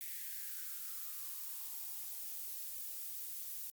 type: noise with high-pass filter sweep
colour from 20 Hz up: violet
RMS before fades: -44 dBFS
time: 0.01-3.7 s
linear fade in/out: 0 ms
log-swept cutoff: 2000 to 350 Hz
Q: 5.2
effects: Opus 48 kbps